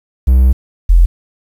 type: tone pair in turn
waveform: triangle / sine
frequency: 64 / 42.71 Hz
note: C2 / F1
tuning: -38 / -38 cents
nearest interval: perfect fifth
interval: 700 cents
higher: first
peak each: -3 dBFS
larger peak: neither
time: 0.27-0.53 / 0.89-1.06 s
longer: first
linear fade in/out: 10 ms
effects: 7-bit